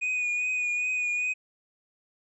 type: tone with vibrato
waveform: triangle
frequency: 2472 Hz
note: D#7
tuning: 12 cents flat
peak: -24 dBFS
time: 0.01-1.34 s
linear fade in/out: 20 ms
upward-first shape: triangle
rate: 2.5 Hz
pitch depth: 31 cents each way
effects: resampled to 22050 Hz